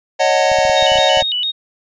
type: chord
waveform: square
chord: D# half-diminished seventh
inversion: third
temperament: equal with one note detuned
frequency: 554.4 / 622.3 / 740 / 897.5 Hz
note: C#5 / D#5 / F#5 / A5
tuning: 0 / 0 / 0 / +34 cents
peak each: -17 / -17 / -17 / -22 dBFS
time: 0.19-1.23 s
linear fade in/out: 20 ms
type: noise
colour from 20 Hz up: violet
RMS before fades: -28 dBFS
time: 0.33-1.05 s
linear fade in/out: 0 ms
type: clicks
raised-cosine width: 5 ms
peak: -20 dBFS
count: 10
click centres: 0.517 / 0.587 / 0.652 / 0.697 / 0.826 / 0.919 / 0.957 / 0.987 / 1.173 / 1.224 s
type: tone with vibrato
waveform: sine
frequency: 3322 Hz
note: G#7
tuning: in tune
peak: -16 dBFS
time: 0.75-1.52 s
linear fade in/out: 20 ms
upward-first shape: square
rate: 4.4 Hz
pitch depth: 200 cents each way
effects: resampled to 16000 Hz